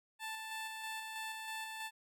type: tone with tremolo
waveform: 15% pulse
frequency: 881 Hz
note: A5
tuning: 2 cents sharp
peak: -34 dBFS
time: 0.19-1.91 s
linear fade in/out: 50 ms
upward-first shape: square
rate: 3.1 Hz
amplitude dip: 30%
effects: none